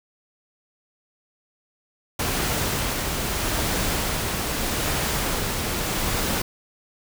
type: noise with tremolo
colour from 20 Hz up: pink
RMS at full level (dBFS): -24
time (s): 2.19-6.42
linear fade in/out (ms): 5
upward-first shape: sine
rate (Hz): 0.8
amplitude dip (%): 25
effects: none